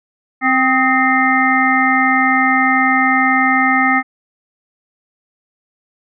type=harmonic tone with a mistuned harmonic; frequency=261.6 Hz; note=C4; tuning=in tune; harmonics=1 / 3 / 5 / 7 / 8; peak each=-17 / -17 / -17 / -17 / -17 dBFS; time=0.41-4.03 s; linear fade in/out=50 ms; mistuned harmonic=5; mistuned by=-58 cents; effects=none